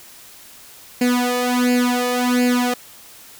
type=tone with flanger; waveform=sawtooth; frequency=246.9 Hz; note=B3; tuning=in tune; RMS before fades=-18 dBFS; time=1.01-2.74 s; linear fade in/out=5 ms; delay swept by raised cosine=0.42 to 1.72 ms; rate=1.4 Hz; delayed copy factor=+0.9; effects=white hiss -43 dBFS RMS until 3.39 s